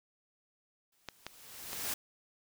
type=noise with exponential growth; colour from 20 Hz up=white; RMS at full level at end=-34 dBFS; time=0.92-1.94 s; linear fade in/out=5 ms; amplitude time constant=220 ms
type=clicks; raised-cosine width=0.2 ms; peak=-22 dBFS; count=3; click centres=1.087 / 1.266 / 1.731 s
effects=none